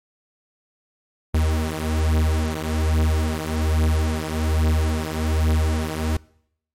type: beating tone pair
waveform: 45% pulse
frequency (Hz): 77.78 / 78.98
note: D#2 / D#2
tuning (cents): 0 / +26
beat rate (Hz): 1.2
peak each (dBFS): -22 / -21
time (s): 1.34-6.17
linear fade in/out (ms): 5
effects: noise-tail reverb RT60 0.7 s tail -23 dB re dry + MP3 64 kbps